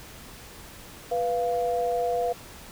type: tone pair together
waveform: sine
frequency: 491.2 / 694.7 Hz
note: B4 / F5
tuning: -9 / -9 cents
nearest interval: tritone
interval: 600 cents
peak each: -26 dBFS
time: 1.11-2.33 s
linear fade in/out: 10 ms
effects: pink hiss -45 dBFS RMS until 2.71 s